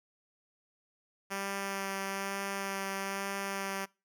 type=tone with vibrato; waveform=5% pulse; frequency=196 Hz; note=G3; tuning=in tune; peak=-23 dBFS; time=1.3-3.86 s; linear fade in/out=20 ms; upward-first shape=sine; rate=1.1 Hz; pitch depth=11 cents each way; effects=noise-tail reverb RT60 0.3 s tail -25 dB re dry